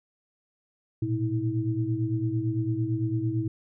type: tone cluster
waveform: sine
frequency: 112.5 / 121.4 / 322.5 Hz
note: A2 / B2 / E4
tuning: +39 / -29 / -38 cents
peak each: -29 dBFS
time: 1.02-3.48 s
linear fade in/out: 5 ms
effects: none